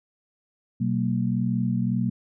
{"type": "tone cluster", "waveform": "sine", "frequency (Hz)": [125.1, 188.6, 230.5], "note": ["B2", "F#3", "A#3"], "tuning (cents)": [23, 33, -19], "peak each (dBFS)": -26, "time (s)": [0.8, 2.1], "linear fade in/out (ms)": 10, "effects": []}